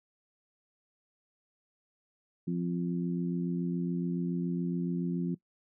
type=harmonic tone; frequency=87.1 Hz; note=F2; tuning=4 cents flat; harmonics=2 / 3 / 4; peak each=-30 / -36 / -39 dBFS; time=2.47-5.35 s; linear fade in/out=10 ms; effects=noise-tail reverb RT60 0.1 s tail -19 dB re dry